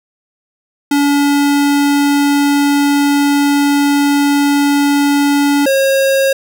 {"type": "tone pair in turn", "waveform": "square", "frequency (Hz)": [285.5, 541.6], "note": ["D4", "C#5"], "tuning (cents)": [-49, -40], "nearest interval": "major seventh", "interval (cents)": 1109, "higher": "second", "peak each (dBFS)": -10, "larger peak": "neither", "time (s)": [[0.91, 5.66], [5.66, 6.33]], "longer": "first", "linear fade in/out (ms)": 5, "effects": []}